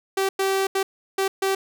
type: tone bursts at uneven times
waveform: sawtooth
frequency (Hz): 387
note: G4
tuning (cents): -22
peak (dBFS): -16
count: 5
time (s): 0.17-0.29 / 0.39-0.67 / 0.75-0.83 / 1.18-1.28 / 1.42-1.55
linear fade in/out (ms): 5
effects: none